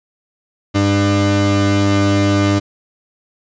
35% pulse tone pair together, 99.96 / 299.3 Hz, G2 / D4, +34 / +33 cents, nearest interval octave + perfect fifth, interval 1899 cents, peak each -13 dBFS, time 0.74-2.6 s, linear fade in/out 20 ms, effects resampled to 16000 Hz

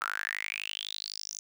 sawtooth tone with high-pass filter sweep, 51.91 Hz, G#1, in tune, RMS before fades -37 dBFS, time 0.01-1.39 s, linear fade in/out 0 ms, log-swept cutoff 1300 to 6400 Hz, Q 9.3, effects none

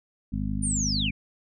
harmonic tone, 51.1 Hz, G#1, 27 cents flat, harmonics 1 / 2 / 3 / 4 / 5, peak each -31 / -33 / -35 / -31 / -34 dBFS, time 0.32-1.11 s, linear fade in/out 10 ms
sine linear sweep, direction down, 9410 to 2217 Hz, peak -26 dBFS, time 0.62-1.11 s, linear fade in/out 20 ms
effects none

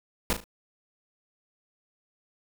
pink noise with echo, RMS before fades -25 dBFS, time 0.3-0.33 s, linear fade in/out 0 ms, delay 37 ms, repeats 3, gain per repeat -9 dB, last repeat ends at 0.441 s, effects none

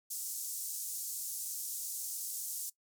pink band-pass noise, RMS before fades -40 dBFS, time 0.1-2.7 s, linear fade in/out 10 ms, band 6600 to 16000 Hz, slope 24 dB/octave, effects noise-tail reverb RT60 0.1 s tail -19 dB re dry

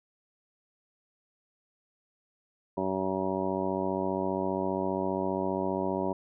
harmonic tone, 95 Hz, F#2, 46 cents sharp, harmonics 1 / 2 / 3 / 4 / 5 / 6 / 7 / 8 / 9 / 10, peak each -44 / -35 / -35 / -33 / -42 / -35 / -37 / -45 / -42 / -36 dBFS, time 2.77-6.13 s, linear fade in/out 5 ms, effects none

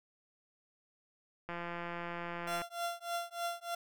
click train, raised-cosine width 0.5 ms, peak -26 dBFS, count 195, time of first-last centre 1.49-2.618 s, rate 172 Hz
30% pulse tone with tremolo, 688 Hz, F5, 26 cents flat, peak -30 dBFS, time 2.47-3.75 s, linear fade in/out 5 ms, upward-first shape triangle, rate 3.3 Hz, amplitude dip 100%
effects none

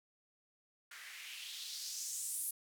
blue noise with band-pass filter sweep, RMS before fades -44 dBFS, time 0.91-2.51 s, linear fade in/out 5 ms, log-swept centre 1600 to 11000 Hz, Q 2.6, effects none

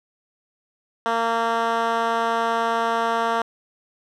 10% pulse tone with band-pass filter, 229.6 Hz, A#3, 26 cents flat, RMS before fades -22 dBFS, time 1.06-3.42 s, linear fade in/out 0 ms, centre 1000 Hz, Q 0.78, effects none

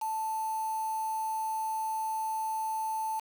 sine tone with quantisation, 880 Hz, A5, in tune, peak -30 dBFS, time 0.01-3.2 s, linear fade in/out 10 ms, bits 7, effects none

